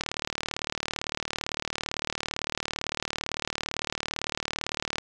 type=click train; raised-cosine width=0.2 ms; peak=-11 dBFS; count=189; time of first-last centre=0.01-4.984 s; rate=37.8 Hz; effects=resampled to 22050 Hz + 8-bit